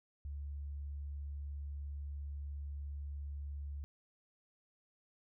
sine tone with vibrato, 71.5 Hz, D2, 46 cents flat, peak -40 dBFS, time 0.25-3.84 s, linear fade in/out 0 ms, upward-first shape sine, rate 20 Hz, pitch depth 10 cents each way, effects none

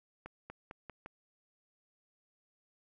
accelerating click train, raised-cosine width 0.5 ms, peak -30 dBFS, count 5, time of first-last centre 0.26-1.061 s, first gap 240 ms, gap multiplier 0.88, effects none

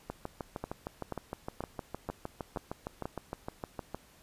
two click trains, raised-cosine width 1 ms, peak -21 / -22 dBFS, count 6 / 26, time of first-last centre 0.64-3.055 / 0.1-3.946 s, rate 2.07 / 6.5 Hz, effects pink hiss -60 dBFS RMS until 4.22 s + resampled to 32000 Hz

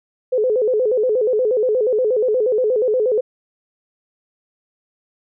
sine tone with vibrato, 466.2 Hz, A#4, in tune, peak -14 dBFS, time 0.32-3.21 s, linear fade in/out 10 ms, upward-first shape square, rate 8.4 Hz, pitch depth 150 cents each way, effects none

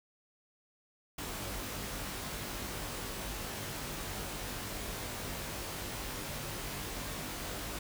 pink noise with comb filter, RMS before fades -40 dBFS, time 1.18-7.79 s, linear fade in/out 5 ms, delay 20 ms, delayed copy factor +0.7, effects none

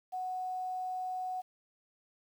sine tone with quantisation, 740 Hz, F#5, in tune, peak -34 dBFS, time 0.12-1.42 s, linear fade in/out 20 ms, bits 10, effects none

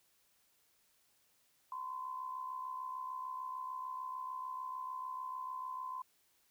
sine tone with amplitude modulation, 1025 Hz, C6, 36 cents flat, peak -37 dBFS, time 1.72-6.02 s, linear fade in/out 2 ms, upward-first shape sine, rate 66.7 Hz, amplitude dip 60%, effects white hiss -73 dBFS RMS until 6.5 s

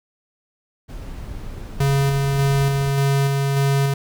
brown noise, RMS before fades -32 dBFS, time 0.88-2.92 s, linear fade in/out 20 ms
square tone with tremolo, 138.59 Hz, C#3, in tune, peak -16 dBFS, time 1.8-3.94 s, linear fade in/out 5 ms, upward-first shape square, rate 1.7 Hz, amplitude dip 25%
effects none

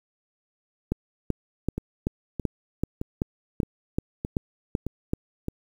two click trains, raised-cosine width 3 ms, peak -16 / -11 dBFS, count 7 / 12, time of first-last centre 1.78-5.484 / 0.92-5.135 s, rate 1.62 / 2.61 Hz, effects 8-bit

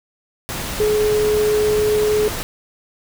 sine tone in noise, 423.8 Hz, G#4, 35 cents sharp, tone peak -14 dBFS, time 0.8-2.28 s, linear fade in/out 0 ms, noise pink, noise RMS -26 dBFS, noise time 0.49-2.43 s, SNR +9 dB, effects none

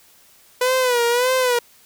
sawtooth tone with vibrato, 493.9 Hz, B4, in tune, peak -12 dBFS, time 0.61-1.59 s, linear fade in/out 5 ms, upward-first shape sine, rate 1.7 Hz, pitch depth 84 cents each way, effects white hiss -52 dBFS RMS until 1.85 s

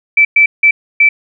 sine tone bursts at uneven times, 2321 Hz, D7, 21 cents flat, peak -4 dBFS, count 4, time 0.17-0.25 / 0.36-0.46 / 0.63-0.71 / 1-1.09 s, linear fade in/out 5 ms, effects none

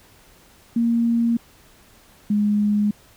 sine tone pair in turn, 233.1 / 207.7 Hz, A#3 / G#3, 0 / 0 cents, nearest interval major second, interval 200 cents, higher first, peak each -16 dBFS, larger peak neither, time 0.76-1.37 / 2.3-2.91 s, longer neither, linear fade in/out 5 ms, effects pink hiss -52 dBFS RMS until 3.16 s

